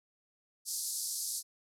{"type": "band-pass noise", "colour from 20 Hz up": "white", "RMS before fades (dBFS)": -37, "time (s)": [0.65, 1.43], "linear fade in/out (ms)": 50, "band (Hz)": [4400, 12000], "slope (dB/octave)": 48, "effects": []}